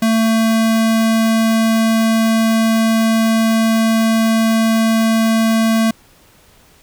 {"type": "tone", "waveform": "square", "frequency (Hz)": 224, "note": "A3", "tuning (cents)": 31, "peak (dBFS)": -12, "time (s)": [0.02, 5.91], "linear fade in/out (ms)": 5, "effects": ["pink hiss -49 dBFS RMS until 6.82 s"]}